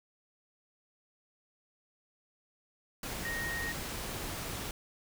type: tone in noise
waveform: sine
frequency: 1864.7 Hz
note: A#6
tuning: in tune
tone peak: -35 dBFS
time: 3.25-3.72 s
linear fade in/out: 2 ms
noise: pink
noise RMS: -39 dBFS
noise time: 3.03-4.71 s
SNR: +1 dB
effects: none